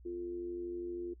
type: tone with amplitude modulation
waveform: sine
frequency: 349.2 Hz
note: F4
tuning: in tune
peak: -34 dBFS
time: 0.05-1.14 s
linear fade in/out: 10 ms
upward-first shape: sine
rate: 92.6 Hz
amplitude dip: 55%
effects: noise-tail reverb RT60 0.1 s tail -18 dB re dry + added 60 Hz sine -53 dBFS peak until 1.2 s